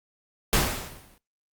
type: noise with exponential decay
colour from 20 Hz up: pink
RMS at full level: -19 dBFS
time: 0.53-1.18 s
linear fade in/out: 1 ms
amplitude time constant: 140 ms
effects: noise-tail reverb RT60 0.2 s tail -21 dB re dry + Opus 48 kbps